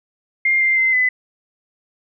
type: tone with pitch steps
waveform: sine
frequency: 2114 / 2095 / 2070 / 2011 Hz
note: C7 / C7 / C7 / B6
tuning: +17 / +2 / -19 / +31 cents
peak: -13 dBFS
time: 0.45-1.09 s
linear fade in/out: 5 ms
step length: 160 ms
effects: none